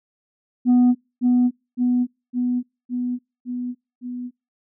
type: tone with echo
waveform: sine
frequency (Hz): 246.9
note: B3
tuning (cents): 0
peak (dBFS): -9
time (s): 0.65-0.95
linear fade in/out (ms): 50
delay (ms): 560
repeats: 6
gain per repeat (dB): -3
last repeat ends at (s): 4.31
effects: noise-tail reverb RT60 0.3 s tail -26 dB re dry + tanh soft clip ceiling -11 dBFS